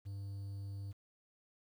triangle tone, 99.2 Hz, G2, 21 cents sharp, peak -39 dBFS, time 0.05-0.93 s, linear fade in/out 20 ms, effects 11-bit

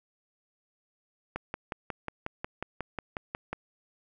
click train, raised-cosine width 0.5 ms, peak -18 dBFS, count 13, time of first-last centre 1.36-3.53 s, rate 5.53 Hz, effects none

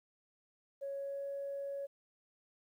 sine tone with pitch glide, 554.4 to 557.9 Hz, C#5 to C#5, 0 to +11 cents, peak -37 dBFS, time 0.81-1.87 s, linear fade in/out 20 ms, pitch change +11 cents, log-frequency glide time 0.95-1.25 s, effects tanh soft clip ceiling -33 dBFS + 12-bit

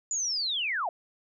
sine linear sweep, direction down, 7040 to 622.3 Hz, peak -27 dBFS, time 0.11-0.89 s, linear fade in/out 2 ms, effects none

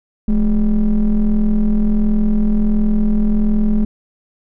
triangle ring-modulated tone, 96.3 Hz, G2, 30 cents flat, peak -6 dBFS, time 0.28-3.85 s, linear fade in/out 5 ms, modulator 117 Hz, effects none

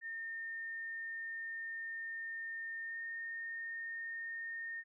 sine tone with pitch glide, 1820 to 1832.7 Hz, A#6 to A#6, -42 to -30 cents, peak -40 dBFS, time 0.01-4.84 s, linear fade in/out 50 ms, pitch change +12 cents, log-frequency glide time 2.84-2.98 s, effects none

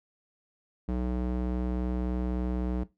square tone with band-pass filter, 61.74 Hz, B1, in tune, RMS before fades -30 dBFS, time 0.88-2.84 s, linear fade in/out 10 ms, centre 230 Hz, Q 0.78, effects noise-tail reverb RT60 0.2 s tail -17 dB re dry

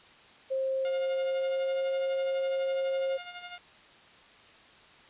sine tone with pitch glide, 531 to 535 Hz, C5 to C5, +25 to +38 cents, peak -27 dBFS, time 0.5-3.18 s, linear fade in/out 20 ms, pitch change +13 cents, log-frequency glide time 1.27-1.91 s
10% pulse tone with tremolo, 710 Hz, F5, 28 cents sharp, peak -30 dBFS, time 0.85-3.58 s, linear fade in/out 0 ms, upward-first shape sine, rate 12 Hz, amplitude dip 60%
effects white hiss -55 dBFS RMS until 5.09 s + resampled to 8000 Hz

